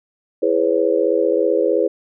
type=chord; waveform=sine; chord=C# minor seventh; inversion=first; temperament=just; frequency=332.6 / 415.8 / 498.9 / 554.4 Hz; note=E4 / G#4 / B4 / C#5; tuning=+16 / +2 / +17 / 0 cents; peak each=-21 / -19 / -18 / -21 dBFS; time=0.42-1.88 s; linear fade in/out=10 ms; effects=none